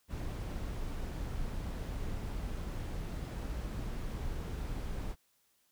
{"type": "noise", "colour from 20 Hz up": "brown", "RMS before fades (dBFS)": -38, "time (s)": [0.08, 5.16], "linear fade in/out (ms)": 50, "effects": ["white hiss -73 dBFS RMS until 5.71 s"]}